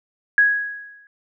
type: tone with exponential decay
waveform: sine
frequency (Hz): 1661.2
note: G#6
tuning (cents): 0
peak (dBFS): -9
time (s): 0.38-1.07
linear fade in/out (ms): 1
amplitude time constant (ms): 150
effects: none